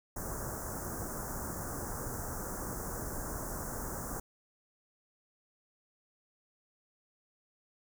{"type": "band-stop noise", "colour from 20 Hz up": "pink", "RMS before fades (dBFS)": -39, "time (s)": [0.16, 4.2], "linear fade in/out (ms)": 5, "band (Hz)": [1600, 6000], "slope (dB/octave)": 48, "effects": []}